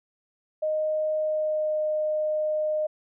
sine tone with pitch glide, 619 to 614 Hz, D#5 to D#5, -9 to -23 cents, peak -23 dBFS, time 0.62-2.87 s, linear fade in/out 10 ms, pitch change -14 cents, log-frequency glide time 1.17-1.83 s, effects none

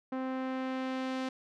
sawtooth tone with low-pass filter sweep, 260.6 Hz, C4, 7 cents flat, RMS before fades -35 dBFS, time 0.12-1.29 s, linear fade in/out 5 ms, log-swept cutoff 1400 to 4900 Hz, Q 0.77, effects none

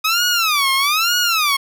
15% pulse tone with vibrato, 1247 Hz, D#6, 3 cents sharp, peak -8 dBFS, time 0.04-1.57 s, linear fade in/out 10 ms, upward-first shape sine, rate 1.1 Hz, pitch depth 260 cents each way, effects none

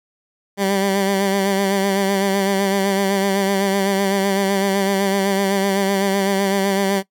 15% pulse tone with vibrato, 196 Hz, G3, in tune, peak -10 dBFS, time 0.57-7.03 s, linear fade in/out 50 ms, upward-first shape sine, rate 7.9 Hz, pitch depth 39 cents each way, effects noise-tail reverb RT60 0.1 s tail -19 dB re dry

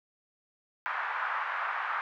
white band-pass noise, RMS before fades -33 dBFS, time 0.86-2.01 s, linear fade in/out 0 ms, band 910 to 1600 Hz, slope 24 dB/octave, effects none

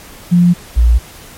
sine tone pair in turn, 175.4 / 58.53 Hz, F3 / A#1, +8 / +8 cents, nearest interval octave + perfect fifth, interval 1900 cents, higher first, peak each -5 dBFS, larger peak neither, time 0.31-0.54 / 0.76-0.99 s, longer neither, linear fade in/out 20 ms, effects pink hiss -36 dBFS RMS until 1.37 s + MP3 64 kbps

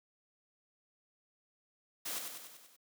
white noise with echo, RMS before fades -39 dBFS, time 2.05-2.19 s, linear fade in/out 10 ms, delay 96 ms, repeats 6, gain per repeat -4 dB, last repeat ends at 2.766 s, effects high-pass 200 Hz 12 dB/octave

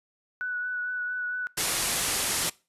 sine tone with vibrato, 1480 Hz, F#6, in tune, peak -28 dBFS, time 0.41-1.47 s, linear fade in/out 0 ms, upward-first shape sine, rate 4.4 Hz, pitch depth 17 cents each way
white low-pass noise, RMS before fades -28 dBFS, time 1.57-2.5 s, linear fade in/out 10 ms, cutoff 12000 Hz, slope 48 dB/octave
effects noise-tail reverb RT60 0.3 s tail -22 dB re dry + resampled to 32000 Hz

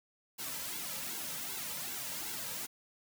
white noise with flanger, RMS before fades -40 dBFS, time 0.38-2.67 s, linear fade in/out 20 ms, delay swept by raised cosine 1.6 to 2.8 ms, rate 2.6 Hz, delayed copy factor -0.85, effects none

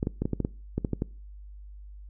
clicks, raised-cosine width 3 ms, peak -14 dBFS, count 11, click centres 0.029 / 0.071 / 0.22 / 0.255 / 0.333 / 0.403 / 0.449 / 0.78 / 0.848 / 0.933 / 1.021 s, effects noise-tail reverb RT60 0.4 s tail -23 dB re dry + added 50 Hz sine -42 dBFS peak until 2.09 s

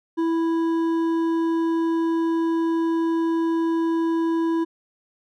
triangle tone with hard clipping, 329.6 Hz, E4, in tune, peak -21 dBFS, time 0.17-4.65 s, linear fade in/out 20 ms, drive 11 dB, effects none

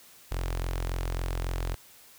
sawtooth tone with notch filter, 43.63 Hz, F1, 1 cent flat, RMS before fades -31 dBFS, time 0.31-1.75 s, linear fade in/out 10 ms, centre 200 Hz, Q 1, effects white hiss -54 dBFS RMS until 2.18 s

